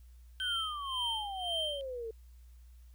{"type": "tone with tremolo", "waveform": "triangle", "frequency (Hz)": 3138, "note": "G7", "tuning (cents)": 1, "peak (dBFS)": -30, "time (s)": [0.4, 1.81], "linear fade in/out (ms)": 0, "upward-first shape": "sine", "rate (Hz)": 1.9, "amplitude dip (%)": 85}
{"type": "exponential sweep", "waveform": "sine", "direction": "down", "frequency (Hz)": [1538, 440], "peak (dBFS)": -37, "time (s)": [0.4, 2.11], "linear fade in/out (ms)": 5}
{"effects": ["added 60 Hz sine -52 dBFS peak until 2.94 s", "white hiss -72 dBFS RMS until 2.94 s"]}